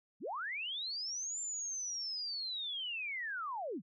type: linear two-way sweep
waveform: sine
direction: up then down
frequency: 137.4 to 7280 to 137.4 Hz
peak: -37 dBFS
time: 0.2-3.82 s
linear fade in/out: 50 ms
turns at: 1.4 s
effects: none

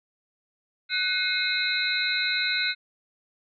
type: tone cluster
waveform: sine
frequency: 1493 / 2144 / 2532 / 3746 / 4050 Hz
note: F#6 / C7 / D#7 / A#7 / B7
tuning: +15 / +42 / +30 / +8 / +43 cents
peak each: -28 / -29 / -33 / -33 / -28 dBFS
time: 0.89-2.75 s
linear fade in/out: 50 ms
effects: none

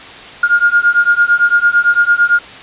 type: beating tone pair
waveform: sine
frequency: 1415 / 1423.9 Hz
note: F6 / F6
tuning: +22 / +33 cents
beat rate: 8.9 Hz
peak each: -11 dBFS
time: 0.43-2.39 s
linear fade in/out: 5 ms
effects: white hiss -32 dBFS RMS until 2.62 s + resampled to 8000 Hz

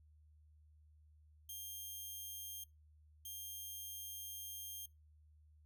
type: tone bursts at uneven times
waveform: 5% pulse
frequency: 3200 Hz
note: G7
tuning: 35 cents sharp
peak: -37 dBFS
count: 2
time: 1.49-2.64 / 3.25-4.86 s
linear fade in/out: 5 ms
effects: noise-tail reverb RT60 0.2 s tail -22 dB re dry + added 76 Hz sine -63 dBFS peak until 5.65 s

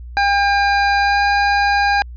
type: tone with pitch glide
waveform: 25% pulse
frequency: 803 to 808.1 Hz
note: G5 to G#5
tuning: +41 to -48 cents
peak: -9 dBFS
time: 0.17-2.02 s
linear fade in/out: 0 ms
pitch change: +11 cents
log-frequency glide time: 1.01-1.2 s
effects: added 60 Hz sine -30 dBFS peak until 2.16 s + resampled to 11025 Hz

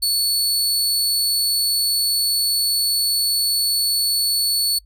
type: tone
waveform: sawtooth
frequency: 4435 Hz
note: C#8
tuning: in tune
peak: -14 dBFS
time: 0.02-4.79 s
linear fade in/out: 10 ms
effects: noise-tail reverb RT60 0.1 s tail -25 dB re dry + added 50 Hz sine -47 dBFS peak until 4.85 s

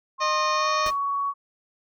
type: tone with pitch glide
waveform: sine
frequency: 1067 to 1120.7 Hz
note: C6 to C#6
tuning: +34 to +19 cents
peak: -23 dBFS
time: 0.18-1.34 s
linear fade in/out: 50 ms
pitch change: +85 cents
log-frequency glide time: 0.53-0.69 s
type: harmonic tone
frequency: 614 Hz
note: D#5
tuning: 23 cents flat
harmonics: 1 / 2 / 3 / 4 / 5 / 6 / 7 / 8 / 9 / 10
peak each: -29 / -29 / -34 / -32 / -41 / -38 / -36 / -46 / -35 / -38 dBFS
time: 0.2-0.91 s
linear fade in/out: 20 ms
type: noise with exponential decay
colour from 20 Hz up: pink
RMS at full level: -33 dBFS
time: 0.86-1 s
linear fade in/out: 2 ms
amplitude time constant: 30 ms
effects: none

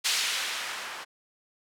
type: noise with low-pass filter sweep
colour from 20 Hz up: violet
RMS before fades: -31 dBFS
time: 0.04-1.05 s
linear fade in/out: 20 ms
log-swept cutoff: 3800 to 1100 Hz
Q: 0.85
effects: none

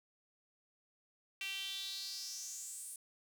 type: tone with high-pass filter sweep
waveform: sawtooth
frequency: 389.3 Hz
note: G4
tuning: 12 cents flat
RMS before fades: -44 dBFS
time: 1.41-2.96 s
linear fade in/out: 2 ms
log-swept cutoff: 2600 to 9500 Hz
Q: 5.2
effects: none

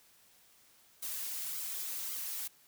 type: noise with flanger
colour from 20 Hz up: blue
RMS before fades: -39 dBFS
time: 1.02-2.48 s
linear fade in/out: 10 ms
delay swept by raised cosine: 1.1 to 5.9 ms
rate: 1.8 Hz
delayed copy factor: -0.95
effects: white hiss -64 dBFS RMS until 2.67 s

